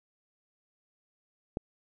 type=click; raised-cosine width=2 ms; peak=-18 dBFS; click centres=1.571 s; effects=none